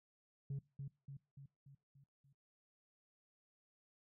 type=tone with echo; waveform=sine; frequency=138.59 Hz; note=C#3; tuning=in tune; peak=-37 dBFS; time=0.5-0.59 s; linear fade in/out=5 ms; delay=290 ms; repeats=6; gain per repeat=-5 dB; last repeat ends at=2.33 s; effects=noise-tail reverb RT60 0.3 s tail -23 dB re dry + tanh soft clip ceiling -38 dBFS